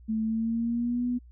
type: tone with pitch glide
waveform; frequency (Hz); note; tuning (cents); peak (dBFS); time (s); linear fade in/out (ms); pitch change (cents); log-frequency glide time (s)
sine; 220 to 245.5; A3 to B3; 0 to -10; -25; 0.08-1.19; 20; +190; 0.23-1.06
effects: added 60 Hz sine -48 dBFS peak until 1.31 s